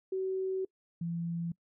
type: tone pair in turn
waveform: sine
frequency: 378.7 / 169.16 Hz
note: F#4 / E3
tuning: +40 / +45 cents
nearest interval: octave + major second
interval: 1395 cents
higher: first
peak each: -30 / -32 dBFS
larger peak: first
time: 0.12-0.65 / 1.01-1.52 s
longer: first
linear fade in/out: 5 ms
effects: noise-tail reverb RT60 0.1 s tail -24 dB re dry